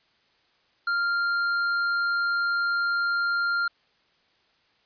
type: tone with hard clipping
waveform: sine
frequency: 1395 Hz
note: F6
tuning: 2 cents flat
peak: -24 dBFS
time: 0.87-3.68 s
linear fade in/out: 5 ms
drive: 6 dB
effects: white hiss -65 dBFS RMS until 4.85 s + resampled to 11025 Hz